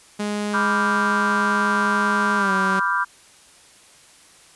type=tone with pitch glide; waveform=sawtooth; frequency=207.7 to 190.46 Hz; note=G#3 to G3; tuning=0 to -50 cents; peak=-19 dBFS; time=0.19-2.8 s; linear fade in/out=10 ms; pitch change=-150 cents; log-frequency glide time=2.37-2.52 s
type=chord; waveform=sine; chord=G dominant seventh; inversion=first; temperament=equal; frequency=987.8 / 1174.7 / 1396.9 / 1568 Hz; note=B5 / D6 / F6 / G6; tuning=0 / 0 / 0 / 0 cents; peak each=-24 dBFS; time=0.53-3.05 s; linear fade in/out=20 ms
effects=white hiss -50 dBFS RMS until 4.55 s + resampled to 24000 Hz